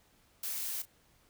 blue noise with echo, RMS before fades -37 dBFS, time 0.43-0.82 s, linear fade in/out 5 ms, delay 35 ms, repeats 1, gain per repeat -15 dB, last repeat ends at 0.855 s, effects pink hiss -67 dBFS RMS until 1.29 s

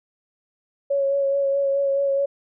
sine tone with vibrato, 554.4 Hz, C#5, in tune, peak -18 dBFS, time 0.9-2.26 s, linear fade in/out 10 ms, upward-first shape sine, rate 4.7 Hz, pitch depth 19 cents each way, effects none

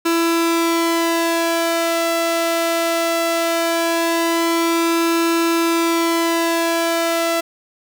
sawtooth tone with flanger, 334 Hz, E4, 23 cents sharp, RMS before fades -18 dBFS, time 0.05-7.41 s, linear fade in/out 10 ms, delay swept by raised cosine 0.76 to 1.58 ms, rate 0.19 Hz, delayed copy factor +0.55, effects 8-bit

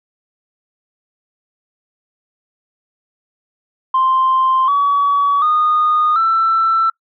sine tone with pitch steps, 1046.5 / 1134.6 / 1230.2 / 1333.8 Hz, C6 / C#6 / D#6 / E6, 0 / +40 / -20 / +20 cents, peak -10 dBFS, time 3.94-6.9 s, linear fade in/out 5 ms, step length 740 ms, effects noise-tail reverb RT60 0.1 s tail -25 dB re dry + tanh soft clip ceiling -7 dBFS

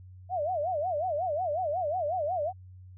sine tone with vibrato, 661 Hz, E5, 5 cents sharp, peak -27 dBFS, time 0.29-2.53 s, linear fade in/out 50 ms, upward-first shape sine, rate 5.5 Hz, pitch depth 230 cents each way, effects added 92 Hz sine -46 dBFS peak until 2.97 s

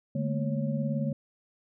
sine tone cluster, 146.3 / 213.6 / 231.9 / 551 Hz, D3 / G#3 / A#3 / C#5, -6 / +49 / -9 / -11 cents, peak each -30 / -32 / -33 / -37 dBFS, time 0.15-1.13 s, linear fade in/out 5 ms, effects none

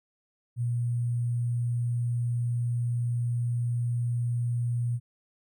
sine tone with sample-and-hold, 119.8 Hz, A#2, 48 cents sharp, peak -25 dBFS, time 0.56-5 s, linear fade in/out 50 ms, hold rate 8820 Hz, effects none

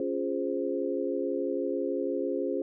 sine chord, Db major seventh, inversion none, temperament equal, 277.2 / 349.2 / 415.3 / 523.3 Hz, Db4 / F4 / Ab4 / C5, 0 / 0 / 0 / 0 cents, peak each -33 dBFS, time 0-2.62 s, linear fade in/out 2 ms, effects none

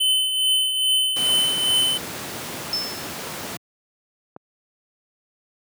square tone with tremolo, 3043 Hz, F#7, 48 cents sharp, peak -16 dBFS, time 0-1.98 s, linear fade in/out 10 ms, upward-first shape triangle, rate 2.4 Hz, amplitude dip 55%
pink noise, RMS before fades -31 dBFS, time 1.16-3.57 s, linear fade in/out 5 ms
sine tone with exponential decay, 5274 Hz, E8, in tune, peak -19 dBFS, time 2.73-3.24 s, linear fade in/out 1 ms, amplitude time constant 110 ms
clicks, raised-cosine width 1 ms, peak -22 dBFS, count 4, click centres 3.271 / 3.391 / 3.436 / 4.364 s
effects high-pass 150 Hz 12 dB/octave

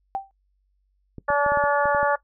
sine tone with exponential decay, 781 Hz, G5, 7 cents flat, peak -20 dBFS, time 0.15-0.31 s, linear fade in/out 0 ms, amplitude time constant 33 ms
clicks, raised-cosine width 3 ms, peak -23 dBFS, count 9, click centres 1.183 / 1.303 / 1.463 / 1.52 / 1.573 / 1.639 / 1.856 / 1.948 / 2.03 s
harmonic tone, 287.5 Hz, D4, 37 cents flat, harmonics 2 / 3 / 4 / 5 / 6, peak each -22 / -24 / -25 / -26 / -27 dBFS, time 1.28-2.16 s, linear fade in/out 10 ms
effects noise-tail reverb RT60 0.1 s tail -19 dB re dry + added 48 Hz sine -65 dBFS peak until 2.23 s

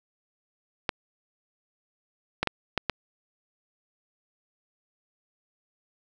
clicks, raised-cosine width 0.3 ms, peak -8 dBFS, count 5, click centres 0.892 / 2.43 / 2.473 / 2.777 / 2.897 s, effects none

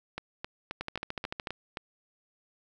two click trains, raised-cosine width 0.3 ms, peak -18 / -19 dBFS, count 10 / 7, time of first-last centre 0.81-1.472 / 0.18-1.772 s, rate 13.6 / 3.77 Hz, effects none

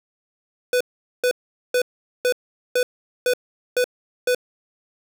square tone bursts, 497.1 Hz, B4, 11 cents sharp, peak -17 dBFS, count 8, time 0.73-4.348 s, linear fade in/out 2 ms, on 76 ms, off 430 ms, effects 8-bit

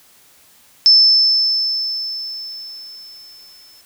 sine tone with exponential decay, 5274 Hz, E8, in tune, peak -5 dBFS, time 0.86-3.81 s, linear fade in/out 0 ms, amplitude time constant 640 ms, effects white hiss -50 dBFS RMS until 3.85 s

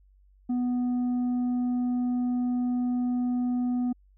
sine tone with tanh clipping, 246.9 Hz, B3, in tune, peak -25 dBFS, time 0.49-3.93 s, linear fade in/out 10 ms, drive 4 dB, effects added 48 Hz sine -56 dBFS peak until 4.17 s

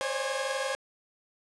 sawtooth tone cluster, 523 / 543 / 595 / 823 / 1655 Hz, C5 / C#5 / D5 / G#5 / G#6, -1 / -36 / +22 / -16 / -6 cents, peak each -31 / -29 / -35 / -35 / -35 dBFS, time 0.01-0.75 s, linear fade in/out 0 ms, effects resampled to 24000 Hz + 10-bit

